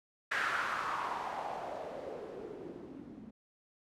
blue noise with low-pass filter sweep, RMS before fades -39 dBFS, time 0.31-3.31 s, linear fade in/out 10 ms, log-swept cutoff 1700 to 230 Hz, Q 3.6, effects none

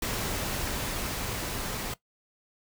pink noise with level ramp, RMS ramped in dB -31 to -34 dBFS, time 0.02-1.94 s, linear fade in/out 5 ms, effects noise-tail reverb RT60 0.1 s tail -17 dB re dry

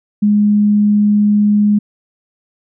sine tone, 207.7 Hz, G#3, in tune, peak -8 dBFS, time 0.22-1.79 s, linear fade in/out 10 ms, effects none

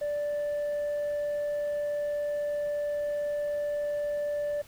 sine tone, 586 Hz, D5, 4 cents flat, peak -25 dBFS, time 0.01-4.62 s, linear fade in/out 10 ms, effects tanh soft clip ceiling -27 dBFS + pink hiss -54 dBFS RMS until 4.67 s

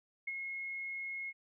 sine tone with ADSR envelope, 2164 Hz, C#7, 42 cents flat, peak -34 dBFS, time 0.27-1.33 s, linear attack 8 ms, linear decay 34 ms, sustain -4 dB, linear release 41 ms, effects none

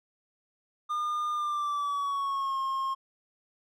triangle tone with pitch glide, 1211 to 1072.7 Hz, D#6 to C6, -47 to +43 cents, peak -26 dBFS, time 0.89-2.95 s, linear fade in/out 20 ms, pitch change -210 cents, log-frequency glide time 1.32-2.59 s, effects none

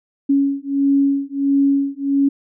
sine beating tone pair, 277.2 / 278.7 Hz, C#4 / C#4, 0 / +9 cents, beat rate 1.5 Hz, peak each -17 dBFS, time 0.29-2.29 s, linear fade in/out 10 ms, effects none

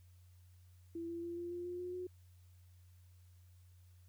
sine tone with pitch steps, 334.9 / 338.8 / 342.7 / 346.7 / 350.7 / 354.8 / 358.9 / 363.1 Hz, E4 / E4 / F4 / F4 / F4 / F4 / F4 / F#4, +27 / +48 / -33 / -13 / +7 / +27 / +47 / -33 cents, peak -40 dBFS, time 0.95-2.07 s, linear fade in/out 5 ms, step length 140 ms, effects added 90 Hz sine -59 dBFS peak until 4.08 s + white hiss -75 dBFS RMS until 4.08 s

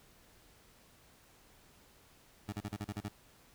20% pulse tone bursts, 103.2 Hz, G#2, 10 cents flat, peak -32 dBFS, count 8, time 2.48-3.087 s, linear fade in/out 10 ms, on 47 ms, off 33 ms, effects pink hiss -63 dBFS RMS until 3.54 s

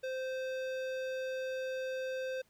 sine tone with hard clipping, 520 Hz, C5, 11 cents flat, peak -37 dBFS, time 0.03-2.42 s, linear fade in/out 10 ms, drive 15 dB, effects pink hiss -71 dBFS RMS until 2.49 s

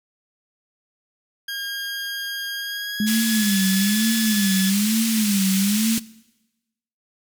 20% pulse tone with pitch glide, 1619 to 1715.3 Hz, G#6 to A6, -45 to -45 cents, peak -22 dBFS, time 1.48-4.7 s, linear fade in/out 5 ms, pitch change +100 cents, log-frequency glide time 2.56-3.61 s
sine tone with vibrato, 207.7 Hz, G#3, in tune, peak -18 dBFS, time 3-5.98 s, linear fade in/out 2 ms, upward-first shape sine, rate 1.1 Hz, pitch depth 150 cents each way
white band-pass noise, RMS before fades -26 dBFS, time 3.06-6 s, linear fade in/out 20 ms, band 2100 to 12000 Hz, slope 12 dB/octave
effects noise-tail reverb RT60 1.0 s tail -20 dB re dry

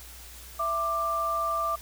sine tone pair together, 664 / 1183.1 Hz, E5 / D6, +12 / +12 cents, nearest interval minor seventh, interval 1000 cents, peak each -32 / -26 dBFS, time 0.59-1.76 s, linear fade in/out 10 ms, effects added 60 Hz sine -47 dBFS peak until 1.81 s + white hiss -47 dBFS RMS until 1.81 s

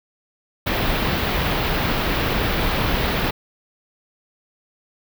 pink band-stop noise, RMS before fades -21 dBFS, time 0.66-3.31 s, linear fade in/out 10 ms, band 4100 to 16000 Hz, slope 24 dB/octave, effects none

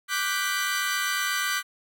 sawtooth chord, G major seventh, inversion second, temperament equal, 1174.7 / 1480 / 1568 / 1975.5 Hz, D6 / F#6 / G6 / B6, 0 / 0 / 0 / 0 cents, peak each -27 dBFS, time 0.08-1.63 s, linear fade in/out 50 ms, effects none

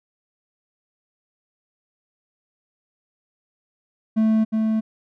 triangle tone with echo, 219.7 Hz, A3, 2 cents flat, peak -13 dBFS, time 4.16-4.45 s, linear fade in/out 20 ms, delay 360 ms, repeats 1, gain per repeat -3 dB, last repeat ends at 4.81 s, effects none

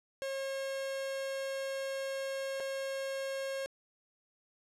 45% pulse tone with dropouts, 541 Hz, C#5, 42 cents flat, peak -35 dBFS, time 0.22-3.66 s, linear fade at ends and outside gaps 0 ms, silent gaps 2.6-2.604 s, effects low-pass 10000 Hz 12 dB/octave

